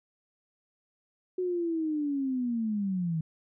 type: linear sweep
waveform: sine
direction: down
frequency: 370 to 155.9 Hz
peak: -27 dBFS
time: 1.38-3.21 s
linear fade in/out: 5 ms
effects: none